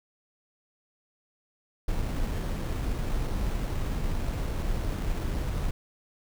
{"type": "noise with sample-and-hold", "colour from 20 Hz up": "brown", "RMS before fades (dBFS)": -29, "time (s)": [1.88, 5.71], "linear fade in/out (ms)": 5, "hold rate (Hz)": 4900, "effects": []}